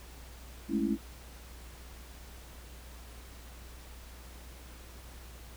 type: chord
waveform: sine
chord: A major seventh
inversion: third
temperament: equal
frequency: 207.7 / 220 / 277.2 / 329.6 Hz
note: G#3 / A3 / C#4 / E4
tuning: 0 / 0 / 0 / 0 cents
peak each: -33 dBFS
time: 0.68-0.98 s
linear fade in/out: 50 ms
effects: added 60 Hz sine -48 dBFS peak until 5.56 s + pink hiss -53 dBFS RMS until 5.56 s